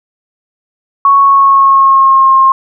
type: tone with pitch glide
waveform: sine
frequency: 1108.7 to 1067.2 Hz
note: C#6 to C6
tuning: 0 to +34 cents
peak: -3 dBFS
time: 1.05-2.52 s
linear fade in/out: 2 ms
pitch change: -66 cents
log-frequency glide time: 1.18-2.34 s
effects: none